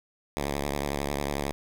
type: tone with vibrato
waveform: 5% pulse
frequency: 71.1 Hz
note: C#2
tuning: 45 cents sharp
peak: -17 dBFS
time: 0.37-1.52 s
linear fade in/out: 0 ms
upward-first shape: triangle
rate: 11 Hz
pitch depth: 93 cents each way
effects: none